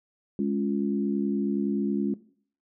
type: chord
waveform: sine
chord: Db major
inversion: second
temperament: equal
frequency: 207.7 / 277.2 / 349.2 Hz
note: Ab3 / Db4 / F4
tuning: 0 / 0 / 0 cents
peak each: -26 / -29 / -31 dBFS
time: 0.39-2.14 s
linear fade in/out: 2 ms
effects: noise-tail reverb RT60 0.5 s tail -17 dB re dry